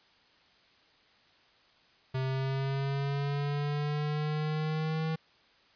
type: linear sweep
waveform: square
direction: up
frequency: 130.81 to 160.2 Hz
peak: -30 dBFS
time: 2.14-5.16 s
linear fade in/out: 10 ms
effects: white hiss -63 dBFS RMS until 5.75 s + resampled to 11025 Hz